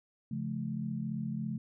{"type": "chord", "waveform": "sine", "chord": "Db augmented", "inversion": "none", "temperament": "just", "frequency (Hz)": [138.59, 173.24, 216.5], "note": ["Db3", "F3", "A3"], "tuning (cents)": [0, -14, -28], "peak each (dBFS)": [-38, -39, -36], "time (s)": [0.31, 1.58], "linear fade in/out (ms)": 5, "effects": []}